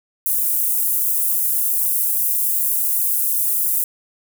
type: high-pass noise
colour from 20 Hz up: pink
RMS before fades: -19 dBFS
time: 0.26-3.84 s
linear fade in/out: 2 ms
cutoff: 11000 Hz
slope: 24 dB/octave
effects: none